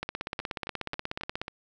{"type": "two click trains", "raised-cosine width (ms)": 0.3, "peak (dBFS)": [-16, -20], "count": [24, 5], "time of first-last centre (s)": [[0.03, 1.416], [0.4, 1.481]], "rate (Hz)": [16.6, 3.7], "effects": []}